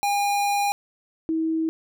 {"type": "tone pair in turn", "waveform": ["square", "sine"], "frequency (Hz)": [811, 321.8], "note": ["G#5", "E4"], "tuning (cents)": [-41, -42], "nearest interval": "octave + major third", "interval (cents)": 1601, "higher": "first", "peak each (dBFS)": -21, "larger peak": "neither", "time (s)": [[0.03, 0.72], [1.29, 1.69]], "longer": "first", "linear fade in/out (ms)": 0, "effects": []}